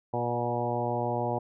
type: harmonic tone with a mistuned harmonic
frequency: 120 Hz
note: B2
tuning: 49 cents flat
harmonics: 1 / 2 / 3 / 4 / 5 / 6 / 7 / 8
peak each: -34 / -37 / -36 / -35 / -34 / -34 / -34 / -38 dBFS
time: 0.13-1.39 s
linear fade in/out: 10 ms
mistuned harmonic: 6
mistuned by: +16 cents
effects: none